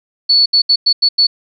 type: tone bursts at uneven times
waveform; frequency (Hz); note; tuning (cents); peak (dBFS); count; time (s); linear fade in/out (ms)
sine; 4435; C#8; 0; -7; 6; 0.29-0.46 / 0.53-0.62 / 0.69-0.76 / 0.86-0.93 / 1.02-1.09 / 1.18-1.27; 10
effects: none